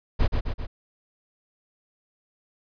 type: noise with echo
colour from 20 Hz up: brown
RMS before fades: -18 dBFS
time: 0.19-0.28 s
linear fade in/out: 20 ms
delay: 130 ms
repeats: 3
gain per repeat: -4 dB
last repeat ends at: 0.67 s
effects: resampled to 11025 Hz